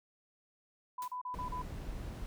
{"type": "tone bursts", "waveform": "sine", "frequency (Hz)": 998, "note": "B5", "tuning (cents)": 18, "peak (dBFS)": -37, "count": 5, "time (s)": [0.98, 1.62], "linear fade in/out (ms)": 5, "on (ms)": 100, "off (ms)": 35}
{"type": "noise with exponential decay", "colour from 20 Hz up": "white", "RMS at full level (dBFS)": -45, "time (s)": [1.02, 1.17], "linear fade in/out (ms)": 1, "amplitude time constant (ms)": 32}
{"type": "noise", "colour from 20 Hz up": "brown", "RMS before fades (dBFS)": -42, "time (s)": [1.34, 2.26], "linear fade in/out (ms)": 0}
{"effects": []}